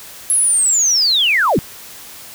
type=linear sweep; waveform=sine; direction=down; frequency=11050 to 99 Hz; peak=-11 dBFS; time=0.3-1.59 s; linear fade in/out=0 ms; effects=white hiss -36 dBFS RMS until 2.34 s